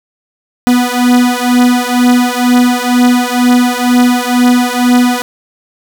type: beating tone pair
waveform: 45% pulse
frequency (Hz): 245.4 / 247.5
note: B3 / B3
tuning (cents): -11 / +4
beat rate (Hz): 2.1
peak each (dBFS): -10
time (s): 0.67-5.22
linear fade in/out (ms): 0
effects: none